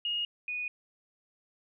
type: tone pair in turn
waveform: sine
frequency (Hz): 2863 / 2475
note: F7 / D#7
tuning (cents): +42 / -10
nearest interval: minor third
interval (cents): 252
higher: first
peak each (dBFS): -29 / -32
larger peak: first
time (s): 0.05-0.25 / 0.48-0.68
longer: neither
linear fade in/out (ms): 2
effects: none